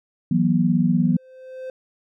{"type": "chord", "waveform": "sine", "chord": "E suspended second", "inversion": "none", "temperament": "equal with one note detuned", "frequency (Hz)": [164.81, 185, 241.3], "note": ["E3", "F#3", "B3"], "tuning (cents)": [0, 0, -40], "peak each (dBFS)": -20, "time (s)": [0.31, 1.17], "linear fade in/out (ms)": 5}
{"type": "tone with exponential growth", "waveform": "triangle", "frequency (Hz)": 518, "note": "C5", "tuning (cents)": -17, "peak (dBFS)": -26, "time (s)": [0.68, 1.7], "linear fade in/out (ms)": 2, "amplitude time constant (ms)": 220}
{"effects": []}